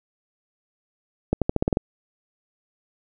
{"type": "accelerating click train", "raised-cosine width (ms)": 2, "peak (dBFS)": -6, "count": 8, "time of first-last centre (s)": [1.33, 1.771], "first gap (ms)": 87, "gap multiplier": 0.89, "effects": []}